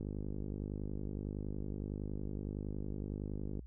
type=click train; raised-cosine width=3 ms; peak=-28 dBFS; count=183; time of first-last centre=0.01-3.593 s; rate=50.8 Hz; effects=added 60 Hz sine -47 dBFS peak until 3.66 s